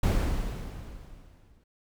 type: noise with exponential decay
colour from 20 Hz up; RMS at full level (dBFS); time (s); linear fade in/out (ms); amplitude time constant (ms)
brown; -21; 0.03-1.64; 5; 350
effects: none